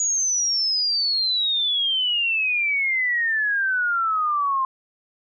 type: exponential sweep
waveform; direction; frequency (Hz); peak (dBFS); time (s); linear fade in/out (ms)
sine; down; 6830 to 1046.5; -19; 0-4.65; 2
effects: none